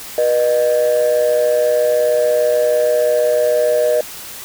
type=tone pair together; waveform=sine; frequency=485.8 / 612.1 Hz; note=B4 / D#5; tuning=-29 / -28 cents; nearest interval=major third; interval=401 cents; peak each=-14 / -12 dBFS; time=0.18-4.01 s; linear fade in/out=2 ms; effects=tanh soft clip ceiling -8 dBFS + white hiss -32 dBFS RMS until 4.44 s